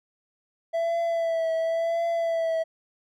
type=tone with vibrato; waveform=triangle; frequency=663 Hz; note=E5; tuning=10 cents sharp; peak=-21 dBFS; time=0.73-2.64 s; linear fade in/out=20 ms; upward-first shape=triangle; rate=0.94 Hz; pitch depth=37 cents each way; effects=none